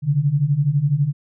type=beating tone pair; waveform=sine; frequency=136.2 / 148.2 Hz; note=C#3 / D3; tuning=-30 / +16 cents; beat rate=12 Hz; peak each=-20 / -17 dBFS; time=0.02-1.13 s; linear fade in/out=50 ms; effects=none